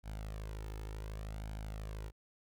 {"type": "tone with flanger", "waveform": "sawtooth", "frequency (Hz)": 52.9, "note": "G#1", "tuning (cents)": 33, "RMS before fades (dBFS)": -43, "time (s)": [0.03, 2.12], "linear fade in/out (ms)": 50, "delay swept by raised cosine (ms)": [1.3, 2.3], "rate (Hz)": 0.67, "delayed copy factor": 0.6, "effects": []}